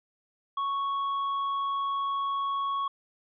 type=tone with tanh clipping; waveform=triangle; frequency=1108.7 Hz; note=C#6; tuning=in tune; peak=-28 dBFS; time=0.57-2.88 s; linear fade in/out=5 ms; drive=9 dB; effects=resampled to 11025 Hz